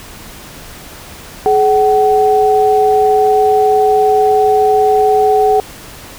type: tone pair together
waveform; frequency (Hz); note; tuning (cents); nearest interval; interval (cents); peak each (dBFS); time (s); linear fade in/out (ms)
sine; 423.7 / 755; G#4 / F#5; +35 / +35; minor seventh; 1000; -10; 1.46-5.6; 0
effects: pink hiss -33 dBFS RMS until 6.18 s